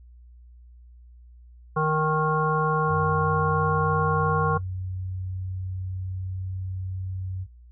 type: harmonic tone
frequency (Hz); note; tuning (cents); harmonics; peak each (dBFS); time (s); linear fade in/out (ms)
155.56; D#3; 0; 1 / 3 / 5 / 7 / 9; -25 / -26 / -30 / -26 / -31; 1.76-4.58; 10
type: tone with pitch glide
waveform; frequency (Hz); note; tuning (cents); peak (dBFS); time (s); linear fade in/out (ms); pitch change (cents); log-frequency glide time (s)
sine; 92.2 to 93.54; F#2 to F#2; -6 to +19; -29; 2.87-7.47; 50; +25; 3.27-6.48
effects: noise-tail reverb RT60 0.1 s tail -18 dB re dry + added 60 Hz sine -46 dBFS peak until 7.71 s